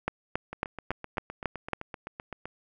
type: two click trains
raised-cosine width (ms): 0.5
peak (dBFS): -22 / -12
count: 16 / 7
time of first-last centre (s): 0.53-2.456 / 0.08-1.733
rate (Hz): 7.79 / 3.63
effects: none